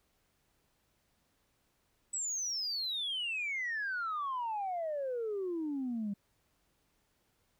sine exponential sweep, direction down, 7980 to 196 Hz, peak -32 dBFS, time 2.13-6.14 s, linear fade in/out 10 ms, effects tanh soft clip ceiling -30 dBFS + pink hiss -75 dBFS RMS until 7.59 s

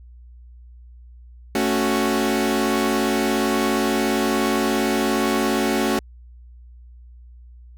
sawtooth chord, F# minor, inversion first, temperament equal, 220 / 277.2 / 370 Hz, A3 / C#4 / F#4, 0 / 0 / 0 cents, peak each -19 dBFS, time 1.55-5.99 s, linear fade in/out 2 ms, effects added 60 Hz sine -41 dBFS peak until 7.77 s

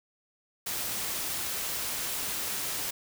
white noise, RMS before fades -33 dBFS, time 0.66-2.91 s, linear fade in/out 10 ms, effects none

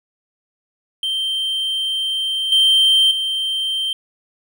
triangle tone with level steps, 3136 Hz, G7, in tune, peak -17 / -9 / -17 dBFS, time 1.03-3.93 s, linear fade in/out 2 ms, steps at 2.52 / 3.11 s, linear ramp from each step 2 ms, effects none

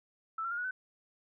sine tone with pitch steps, 1318.5 / 1365 / 1413.1 / 1463 / 1514.6 Hz, E6 / F6 / F6 / F#6 / F#6, 0 / -40 / +20 / -20 / +40 cents, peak -33 dBFS, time 0.38-0.71 s, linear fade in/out 5 ms, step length 66 ms, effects none

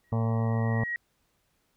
sine tone with exponential growth, 1900 Hz, A#6, 33 cents sharp, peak -27 dBFS, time 0.04-0.96 s, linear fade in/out 1 ms, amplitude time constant 200 ms
harmonic tone, 113.5 Hz, A#2, 46 cents flat, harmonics 1 / 2 / 4 / 5 / 6 / 7 / 8 / 9 / 10, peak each -25 / -31 / -37 / -39 / -41 / -42 / -43 / -44 / -45 dBFS, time 0.12-0.84 s, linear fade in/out 5 ms
effects pink hiss -72 dBFS RMS until 1.76 s

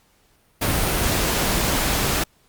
pink noise, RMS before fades -21 dBFS, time 0.61-2.24 s, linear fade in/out 10 ms, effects pink hiss -60 dBFS RMS until 2.48 s + Opus 48 kbps

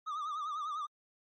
triangle tone with vibrato, 1217 Hz, D#6, 39 cents flat, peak -33 dBFS, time 0.06-0.87 s, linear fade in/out 20 ms, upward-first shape triangle, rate 10 Hz, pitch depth 110 cents each way, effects MP3 32 kbps

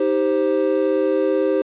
triangle chord, C minor, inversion first, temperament just, 314 / 392.4 / 523.3 Hz, Eb4 / G4 / C5, +16 / +2 / 0 cents, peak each -20 / -18 / -18 dBFS, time 0-1.62 s, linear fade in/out 5 ms, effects resampled to 8000 Hz + 8-bit

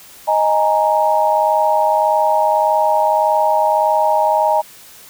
sine chord, D# suspended fourth, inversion none, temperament equal, 622.3 / 830.6 / 932.3 Hz, D#5 / G#5 / A#5, 0 / 0 / 0 cents, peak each -16 dBFS, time 0.27-4.62 s, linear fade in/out 20 ms, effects white hiss -41 dBFS RMS until 5.09 s

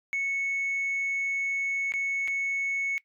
sine tone with dropouts, 2208 Hz, C#7, 7 cents flat, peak -24 dBFS, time 0.13-2.98 s, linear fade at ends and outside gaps 0 ms, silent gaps 1.921-1.938 / 2.276-2.281 s, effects noise-tail reverb RT60 0.1 s tail -22 dB re dry + tanh soft clip ceiling -24 dBFS

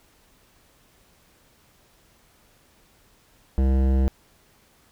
sine tone with hard clipping, 66.1 Hz, C2, 18 cents sharp, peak -19 dBFS, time 3.58-4.08 s, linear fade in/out 0 ms, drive 15 dB, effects pink hiss -59 dBFS RMS until 4.91 s

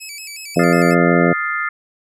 15% pulse tone with vibrato, 2435 Hz, D#7, 38 cents flat, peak -23 dBFS, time 0-0.95 s, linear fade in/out 20 ms, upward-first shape square, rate 5.5 Hz, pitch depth 98 cents each way
harmonic tone, 86 Hz, F2, 26 cents flat, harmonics 2 / 3 / 4 / 5 / 6 / 7 / 8, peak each -16 / -18 / -19 / -20 / -21 / -21 / -22 dBFS, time 0.56-1.33 s, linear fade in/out 5 ms
sine chord, F dominant seventh, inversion third, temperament equal, 1244.5 / 1396.9 / 1760 / 2093 Hz, Eb6 / F6 / A6 / C7, 0 / 0 / 0 / 0 cents, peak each -24 dBFS, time 0.59-1.69 s, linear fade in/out 5 ms
effects none

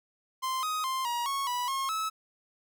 45% pulse tone with pitch steps, 1043 / 1254 / 1050 / 953 / 1101 / 982 / 1079 / 1297 Hz, C6 / D#6 / C6 / A#5 / C#6 / B5 / C#6 / E6, -6 / +13 / +6 / +38 / -12 / -10 / -47 / -28 cents, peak -29 dBFS, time 0.42-2.1 s, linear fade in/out 20 ms, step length 210 ms, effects none

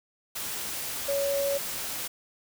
sine tone in noise, 560 Hz, C#5, 18 cents sharp, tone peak -25 dBFS, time 1.08-1.58 s, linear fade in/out 10 ms, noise white, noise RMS -34 dBFS, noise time 0.35-2.08 s, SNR +6 dB, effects none

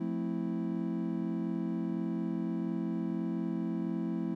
triangle chord, F major seventh, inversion none, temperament equal with one note detuned, 175.83 / 220 / 261.6 / 329.6 Hz, F3 / A3 / C4 / E4, +12 / 0 / 0 / 0 cents, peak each -34 / -34 / -37 / -35 dBFS, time 0-4.35 s, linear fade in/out 10 ms, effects none

